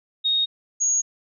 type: tone pair in turn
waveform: sine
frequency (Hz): 3729 / 6644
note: A#7 / G#8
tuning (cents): 0 / 0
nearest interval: minor seventh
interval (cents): 1000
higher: second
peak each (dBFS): -18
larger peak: neither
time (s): 0.24-0.46 / 0.8-1.02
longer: neither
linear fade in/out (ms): 20
effects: none